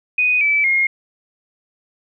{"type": "tone with pitch steps", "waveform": "sine", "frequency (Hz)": [2489, 2309, 2142], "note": ["D#7", "D7", "C7"], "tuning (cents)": [0, -30, 40], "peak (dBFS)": -13, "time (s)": [0.18, 0.87], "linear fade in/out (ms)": 5, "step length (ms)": 230, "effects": []}